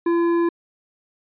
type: tone with hard clipping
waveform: sine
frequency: 340 Hz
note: F4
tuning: 46 cents flat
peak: -18 dBFS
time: 0.06-0.49 s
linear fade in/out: 5 ms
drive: 9 dB
effects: resampled to 8000 Hz